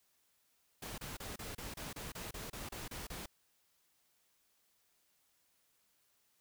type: noise bursts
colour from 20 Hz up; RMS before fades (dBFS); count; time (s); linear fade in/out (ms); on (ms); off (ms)
pink; -45; 13; 0.82-3.26; 5; 160; 30
effects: white hiss -75 dBFS RMS until 6.4 s